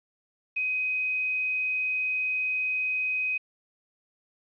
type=tone with quantisation; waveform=sine; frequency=2515 Hz; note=D#7; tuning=18 cents sharp; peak=-25 dBFS; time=0.56-3.38 s; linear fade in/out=10 ms; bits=9; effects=resampled to 11025 Hz